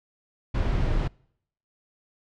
brown noise, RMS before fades -24 dBFS, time 0.54-1.08 s, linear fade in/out 10 ms, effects noise-tail reverb RT60 0.7 s tail -26 dB re dry + low-pass 4000 Hz 12 dB/octave

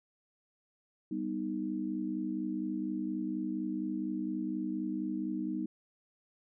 sine chord, G augmented, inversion none, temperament equal, 196 / 246.9 / 311.1 Hz, G3 / B3 / D#4, 0 / 0 / 0 cents, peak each -38 / -38 / -35 dBFS, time 1.11-5.66 s, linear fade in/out 5 ms, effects none

